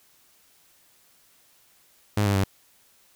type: tone with pitch steps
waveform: sawtooth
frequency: 103.83 / 100.24 / 96.76 Hz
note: G#2 / G2 / G2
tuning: 0 / +39 / -22 cents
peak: -16 dBFS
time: 2.17-2.44 s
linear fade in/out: 5 ms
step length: 90 ms
effects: white hiss -60 dBFS RMS until 3.15 s